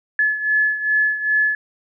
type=beating tone pair; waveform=sine; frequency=1715 / 1717.5 Hz; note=A6 / A6; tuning=-45 / -42 cents; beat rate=2.5 Hz; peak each=-17 / -22 dBFS; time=0.19-1.55 s; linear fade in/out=2 ms; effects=none